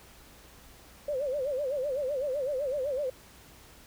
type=tone with vibrato; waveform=sine; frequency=549 Hz; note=C#5; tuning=17 cents flat; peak=-28 dBFS; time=1.08-3.1 s; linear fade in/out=5 ms; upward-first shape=sine; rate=7.9 Hz; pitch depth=150 cents each way; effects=added 60 Hz sine -60 dBFS peak until 3.86 s + pink hiss -54 dBFS RMS until 3.86 s

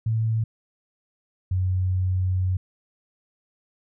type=tone pair in turn; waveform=sine; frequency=111.7 / 92.44 Hz; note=A2 / F#2; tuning=+27 / -1 cents; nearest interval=minor third; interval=328 cents; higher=first; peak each=-20 / -20 dBFS; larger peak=neither; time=0.06-0.44 / 1.51-2.57 s; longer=second; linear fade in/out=5 ms; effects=none

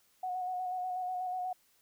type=tone with vibrato; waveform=sine; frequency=733 Hz; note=F#5; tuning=16 cents flat; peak=-33 dBFS; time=0.23-1.53 s; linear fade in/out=5 ms; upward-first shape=square; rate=8.2 Hz; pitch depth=21 cents each way; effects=white hiss -69 dBFS RMS until 1.81 s

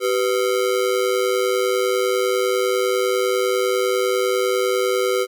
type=ring-modulated tone; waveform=square; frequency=440 Hz; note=A4; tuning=in tune; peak=-15 dBFS; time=0-5.27 s; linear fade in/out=50 ms; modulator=55 Hz; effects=none

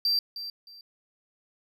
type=tone with echo; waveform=triangle; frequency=4699 Hz; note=D8; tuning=in tune; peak=-21 dBFS; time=0.05-0.19 s; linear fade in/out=2 ms; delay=310 ms; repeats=2; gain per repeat=-12 dB; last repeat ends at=0.81 s; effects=none

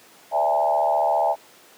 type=tone with frequency modulation; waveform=sine; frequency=740 Hz; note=F#5; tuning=in tune; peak=-17 dBFS; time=0.31-1.36 s; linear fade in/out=50 ms; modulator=74.7 Hz; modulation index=2.1; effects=pink hiss -50 dBFS RMS until 1.77 s + high-pass 300 Hz 12 dB/octave

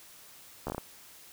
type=slowing click train; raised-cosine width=1 ms; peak=-20 dBFS; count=6; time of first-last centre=0.67-0.781 s; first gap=13 ms; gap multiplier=1.27; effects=white hiss -53 dBFS RMS until 1.32 s

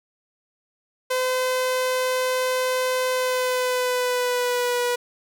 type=tone with pitch glide; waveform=sawtooth; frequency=511 to 487.4 Hz; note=C5 to B4; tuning=-41 to -23 cents; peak=-17 dBFS; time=1.1-4.96 s; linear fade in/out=10 ms; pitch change=-82 cents; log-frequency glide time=3.12-4.83 s; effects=none

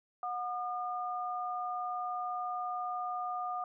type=tone pair together; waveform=sine; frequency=727.5 / 1213 Hz; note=F#5 / D#6; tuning=-29 / -44 cents; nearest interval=major sixth; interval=885 cents; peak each=-36 / -37 dBFS; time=0.23-3.64 s; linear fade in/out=2 ms; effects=none

